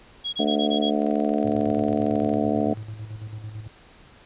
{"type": "tone bursts", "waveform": "sine", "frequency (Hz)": 3311, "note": "G#7", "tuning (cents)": -6, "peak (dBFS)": -25, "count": 6, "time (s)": [0.24, 0.907], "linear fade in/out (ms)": 20, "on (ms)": 92, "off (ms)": 23}
{"type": "harmonic tone", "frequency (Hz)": 73.2, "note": "D2", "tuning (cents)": -5, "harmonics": [3, 4, 5, 6, 7, 8, 9, 10], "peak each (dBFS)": [-25, -25, -36, -29, -32, -33, -28, -31], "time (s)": [0.39, 2.74], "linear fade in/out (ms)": 5}
{"type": "click train", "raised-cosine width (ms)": 0.3, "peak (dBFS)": -27, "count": 30, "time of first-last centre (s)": [1.02, 2.338], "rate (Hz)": 22}
{"type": "tone with tremolo", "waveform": "triangle", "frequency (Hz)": 107.8, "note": "A2", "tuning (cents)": -35, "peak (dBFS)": -29, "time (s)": [1.44, 3.68], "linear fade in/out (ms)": 10, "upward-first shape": "square", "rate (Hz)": 9, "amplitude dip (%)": 55}
{"effects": ["pink hiss -51 dBFS RMS until 4.25 s", "resampled to 8000 Hz"]}